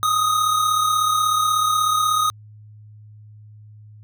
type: tone pair together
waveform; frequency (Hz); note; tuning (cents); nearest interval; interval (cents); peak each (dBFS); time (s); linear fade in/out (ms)
square; 1243 / 1279.4; D#6 / D#6; -2 / +48; unison; 50; -18 / -26; 0.03-2.3; 0
effects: added 106 Hz sine -41 dBFS peak until 4.03 s